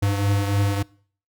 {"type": "beating tone pair", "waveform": "square", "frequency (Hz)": [100, 103.4], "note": ["G2", "G#2"], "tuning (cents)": [35, -7], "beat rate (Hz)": 3.4, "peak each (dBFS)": [-20, -28], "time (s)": [0.02, 0.83], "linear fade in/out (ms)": 10, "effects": ["noise-tail reverb RT60 0.5 s tail -24 dB re dry"]}